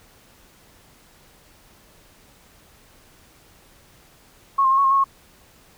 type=tone with pitch steps; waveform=sine; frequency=1096 / 1058 / 1075 / 1110 / 1071 / 1098 / 1089 Hz; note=C#6 / C6 / C6 / C#6 / C6 / C#6 / C#6; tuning=-20 / +19 / +47 / +2 / +40 / -17 / -31 cents; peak=-14 dBFS; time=4.58-5.042 s; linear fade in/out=10 ms; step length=66 ms; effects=pink hiss -53 dBFS RMS until 5.77 s